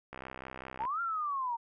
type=click train; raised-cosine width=0.5 ms; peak=-27 dBFS; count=48; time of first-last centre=0.13-0.852 s; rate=65.1 Hz
type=linear two-way sweep; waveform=sine; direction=up then down; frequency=816 to 1400 to 913 Hz; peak=-31 dBFS; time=0.79-1.57 s; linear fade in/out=20 ms; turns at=1.01 s
effects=none